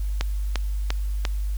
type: click train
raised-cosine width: 0.2 ms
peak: -8 dBFS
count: 4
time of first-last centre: 0.21-1.252 s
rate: 2.88 Hz
effects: added 50 Hz sine -23 dBFS peak until 1.57 s + white hiss -50 dBFS RMS until 1.57 s

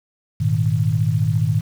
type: chord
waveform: sine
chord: Ab suspended second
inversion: none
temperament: equal with one note detuned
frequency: 103.83 / 118.37 / 155.56 Hz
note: Ab2 / Bb2 / Eb3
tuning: 0 / +27 / 0 cents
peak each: -20 dBFS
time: 0.4-1.61 s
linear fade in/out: 10 ms
effects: 7-bit

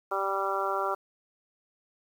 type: harmonic tone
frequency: 195.2 Hz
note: G3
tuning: 7 cents flat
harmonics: 2 / 3 / 4 / 5 / 6 / 7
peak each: -34 / -34 / -34 / -35 / -33 / -33 dBFS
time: 0.11-0.95 s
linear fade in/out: 10 ms
effects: 9-bit

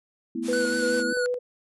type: chord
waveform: sine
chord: A suspended second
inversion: none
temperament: equal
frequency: 220 / 246.9 / 329.6 Hz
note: A3 / B3 / E4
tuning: 0 / 0 / 0 cents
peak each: -34 / -30 / -31 dBFS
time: 0.35-1.13 s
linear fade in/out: 5 ms
type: noise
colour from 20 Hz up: white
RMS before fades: -37 dBFS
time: 0.42-1.04 s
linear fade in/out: 50 ms
type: tone with tremolo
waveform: sine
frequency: 494.5 Hz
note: B4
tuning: 2 cents sharp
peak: -23 dBFS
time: 0.48-1.39 s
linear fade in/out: 10 ms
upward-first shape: square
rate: 2.9 Hz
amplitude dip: 45%
type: tone with vibrato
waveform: square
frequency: 1474 Hz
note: F#6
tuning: 7 cents flat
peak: -28 dBFS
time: 0.53-1.26 s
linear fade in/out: 0 ms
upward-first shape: triangle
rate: 5.3 Hz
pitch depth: 43 cents each way
effects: resampled to 24000 Hz

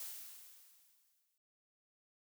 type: noise with exponential decay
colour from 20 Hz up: blue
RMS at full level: -44 dBFS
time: 0-1.38 s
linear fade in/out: 2 ms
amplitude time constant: 300 ms
effects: none

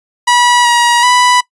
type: tone with pitch steps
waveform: sawtooth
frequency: 971 / 955 / 989 Hz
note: B5 / A#5 / B5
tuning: -30 / +42 / +2 cents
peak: -3 dBFS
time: 0.27-1.41 s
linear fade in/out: 10 ms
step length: 380 ms
effects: noise-tail reverb RT60 0.1 s tail -21 dB re dry + resampled to 24000 Hz

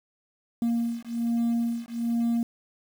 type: beating tone pair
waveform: sine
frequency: 233.1 / 234.3 Hz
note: A#3 / A#3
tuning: 0 / +9 cents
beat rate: 1.2 Hz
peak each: -25 dBFS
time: 0.62-2.43 s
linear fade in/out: 2 ms
effects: tanh soft clip ceiling -21 dBFS + 8-bit

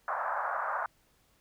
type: band-pass noise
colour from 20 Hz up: white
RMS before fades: -33 dBFS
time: 0.08-0.86 s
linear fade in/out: 2 ms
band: 610 to 1500 Hz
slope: 48 dB/octave
effects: pink hiss -68 dBFS RMS until 1.4 s

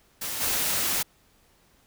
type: noise with level steps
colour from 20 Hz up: white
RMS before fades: -32 / -26 dBFS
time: 0.21-1.03 s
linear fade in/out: 10 ms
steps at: 0.4 s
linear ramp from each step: 20 ms
effects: pink hiss -62 dBFS RMS until 1.86 s

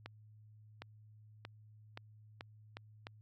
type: accelerating click train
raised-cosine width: 0.3 ms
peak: -29 dBFS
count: 7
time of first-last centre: 0.06-3.069 s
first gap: 760 ms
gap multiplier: 0.83
effects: added 107 Hz sine -57 dBFS peak until 3.21 s

